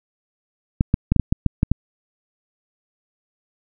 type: clicks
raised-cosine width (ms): 5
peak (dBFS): -3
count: 9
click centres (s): 0.809 / 0.941 / 1.12 / 1.163 / 1.197 / 1.325 / 1.463 / 1.631 / 1.716
effects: none